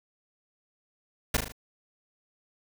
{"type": "noise with echo", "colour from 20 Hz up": "pink", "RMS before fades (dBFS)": -24, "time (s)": [1.34, 1.37], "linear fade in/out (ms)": 5, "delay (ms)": 38, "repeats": 4, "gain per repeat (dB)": -5, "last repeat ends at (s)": 1.522, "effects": []}